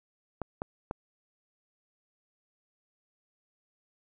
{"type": "clicks", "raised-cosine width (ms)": 1, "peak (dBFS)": -19, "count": 3, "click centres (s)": [0.417, 0.619, 0.911], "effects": []}